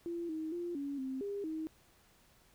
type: tone with pitch steps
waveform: sine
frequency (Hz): 341.2 / 315.8 / 347.5 / 281.7 / 263.4 / 403.1 / 316.3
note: F4 / D#4 / F4 / C#4 / C4 / G4 / D#4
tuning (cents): -40 / +26 / -9 / +28 / +12 / +48 / +29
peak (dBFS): -36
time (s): 0.06-1.67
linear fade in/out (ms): 0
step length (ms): 230
effects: pink hiss -66 dBFS RMS until 2.54 s